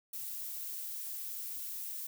violet noise, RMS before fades -41 dBFS, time 0.13-2.07 s, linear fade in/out 5 ms, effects none

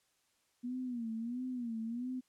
sine tone with vibrato, 239.1 Hz, A#3, 44 cents sharp, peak -36 dBFS, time 0.63-2.21 s, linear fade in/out 20 ms, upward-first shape sine, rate 1.5 Hz, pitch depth 120 cents each way, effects white hiss -75 dBFS RMS until 2.28 s + low-pass 10000 Hz 12 dB/octave

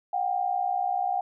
sine tone pair together, 725.8 / 786 Hz, F#5 / G5, -34 / +4 cents, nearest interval minor second, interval 138 cents, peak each -27 dBFS, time 0.13-1.21 s, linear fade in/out 5 ms, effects none

